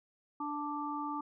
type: harmonic tone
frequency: 293.7 Hz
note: D4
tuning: in tune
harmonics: 1 / 3 / 4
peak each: -39 / -39 / -39 dBFS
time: 0.4-1.21 s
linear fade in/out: 5 ms
effects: none